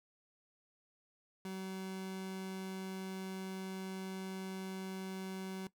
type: tone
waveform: 30% pulse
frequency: 189.5 Hz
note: F#3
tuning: 42 cents sharp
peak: -38 dBFS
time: 1.45-5.67 s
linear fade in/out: 2 ms
effects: noise-tail reverb RT60 0.1 s tail -18 dB re dry